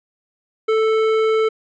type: tone with hard clipping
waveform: sine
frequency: 440.2 Hz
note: A4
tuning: 1 cent sharp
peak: -16 dBFS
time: 0.68-1.49 s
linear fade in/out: 10 ms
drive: 12 dB
effects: resampled to 16000 Hz